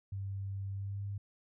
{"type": "tone with pitch glide", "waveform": "sine", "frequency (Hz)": [98, 100.29], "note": ["G2", "G2"], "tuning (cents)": [0, 40], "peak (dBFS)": -36, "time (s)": [0.12, 1.18], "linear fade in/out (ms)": 5, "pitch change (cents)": 40, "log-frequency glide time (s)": [0.72, 1.04], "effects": []}